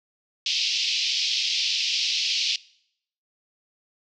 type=band-pass noise; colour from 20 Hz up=white; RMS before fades=-25 dBFS; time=0.46-2.56 s; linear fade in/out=2 ms; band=2500 to 5400 Hz; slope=48 dB/octave; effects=noise-tail reverb RT60 0.7 s tail -22 dB re dry